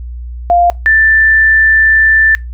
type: tone pair in turn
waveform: sine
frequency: 698.5 / 1769.3 Hz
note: F5 / A6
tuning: 0 / +9 cents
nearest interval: octave + major third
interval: 1609 cents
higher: second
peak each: -5 dBFS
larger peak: neither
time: 0.5-0.7 / 0.86-2.35 s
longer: second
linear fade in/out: 0 ms
effects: noise-tail reverb RT60 0.2 s tail -22 dB re dry + added 60 Hz sine -21 dBFS peak until 2.53 s